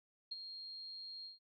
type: tone with ADSR envelope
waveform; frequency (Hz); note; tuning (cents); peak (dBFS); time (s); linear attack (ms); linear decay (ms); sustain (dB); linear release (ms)
sine; 4233; C8; +19; -38; 0.31-1.39; 10; 24; -8; 140
effects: none